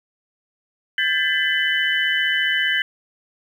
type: tone cluster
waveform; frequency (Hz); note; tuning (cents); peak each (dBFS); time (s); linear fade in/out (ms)
sine; 1594 / 1749 / 2016 / 3004; G6 / A6 / B6 / F#7; +28 / -11 / +35 / +26; -23; 0.98-2.82; 2
effects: 8-bit